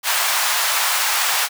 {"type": "high-pass noise", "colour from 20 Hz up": "pink", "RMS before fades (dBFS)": -19, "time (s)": [0.03, 1.49], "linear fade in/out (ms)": 50, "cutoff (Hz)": 830, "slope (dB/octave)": 24, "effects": []}